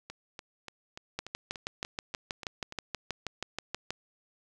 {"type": "two click trains", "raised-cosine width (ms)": 0.2, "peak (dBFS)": [-24, -16], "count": [10, 18], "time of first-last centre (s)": [[0.1, 2.724], [1.19, 3.906]], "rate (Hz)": [3.43, 6.26], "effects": []}